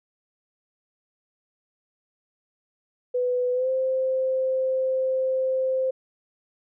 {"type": "tone with pitch glide", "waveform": "sine", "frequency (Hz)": [497, 522], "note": ["B4", "C5"], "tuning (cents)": [11, -4], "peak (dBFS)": -21, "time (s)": [3.14, 5.91], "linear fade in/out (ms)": 10, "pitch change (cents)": 85, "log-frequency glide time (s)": [3.53, 3.69], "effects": []}